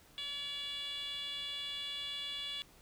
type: tone with band-pass filter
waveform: 10% pulse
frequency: 571 Hz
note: D5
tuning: 49 cents flat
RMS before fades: -41 dBFS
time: 0.18-2.62 s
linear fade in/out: 0 ms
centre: 3400 Hz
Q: 5.6
effects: pink hiss -62 dBFS RMS until 2.81 s